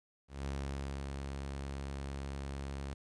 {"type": "tone with ADSR envelope", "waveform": "sawtooth", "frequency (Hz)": 68.9, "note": "C#2", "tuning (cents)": -10, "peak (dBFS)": -32, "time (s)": [0.28, 2.94], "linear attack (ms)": 180, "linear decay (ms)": 600, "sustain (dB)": -3, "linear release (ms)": 4, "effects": ["resampled to 22050 Hz", "12-bit"]}